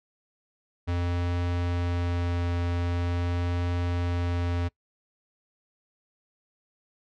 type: tone with vibrato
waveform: square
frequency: 87.31 Hz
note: F2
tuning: in tune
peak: -26 dBFS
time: 0.87-4.69 s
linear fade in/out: 20 ms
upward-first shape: triangle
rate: 0.44 Hz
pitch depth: 9 cents each way
effects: noise-tail reverb RT60 0.1 s tail -22 dB re dry + low-pass 4000 Hz 12 dB/octave